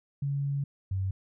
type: tone pair in turn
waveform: sine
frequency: 140.5 / 95.46 Hz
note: C#3 / G2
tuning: +24 / -45 cents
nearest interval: perfect fifth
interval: 669 cents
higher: first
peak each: -27 dBFS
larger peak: neither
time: 0.22-0.64 / 0.91-1.11 s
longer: first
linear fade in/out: 5 ms
effects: none